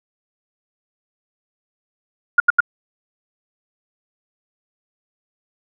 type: tone bursts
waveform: sine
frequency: 1418 Hz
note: F6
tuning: 26 cents sharp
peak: -7 dBFS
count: 3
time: 2.38-2.605 s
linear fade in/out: 5 ms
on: 21 ms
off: 81 ms
effects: none